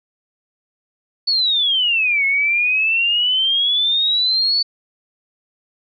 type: exponential two-way sweep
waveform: sine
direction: down then up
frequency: 4500 to 2175 to 4500 Hz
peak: -14 dBFS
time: 1.27-4.63 s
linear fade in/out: 10 ms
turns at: 2.25 s
effects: none